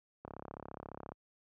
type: click train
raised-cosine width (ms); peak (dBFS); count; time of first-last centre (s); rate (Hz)
1; -30; 31; 0.25-1.12; 34.5
effects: high-pass 60 Hz 12 dB/octave